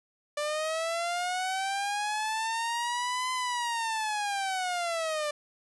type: linear two-way sweep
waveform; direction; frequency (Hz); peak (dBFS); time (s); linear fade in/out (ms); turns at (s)
sawtooth; up then down; 587 to 1023 to 587; -25; 0.37-5.31; 5; 3.32
effects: resampled to 24000 Hz